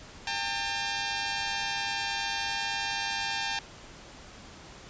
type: tone pair together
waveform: 10% pulse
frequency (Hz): 801 / 899.9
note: G5 / A5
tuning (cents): +37 / +39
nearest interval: major second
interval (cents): 202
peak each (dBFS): -24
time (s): 0.27-3.59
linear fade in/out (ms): 2
effects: pink hiss -48 dBFS RMS until 4.89 s + resampled to 16000 Hz